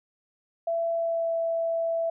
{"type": "tone with pitch glide", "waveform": "sine", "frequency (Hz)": [669, 663.2], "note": ["E5", "E5"], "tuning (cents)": [25, 10], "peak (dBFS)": -24, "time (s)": [0.67, 2.1], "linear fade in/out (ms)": 5, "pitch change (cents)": -15, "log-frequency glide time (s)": [0.93, 1.33], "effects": []}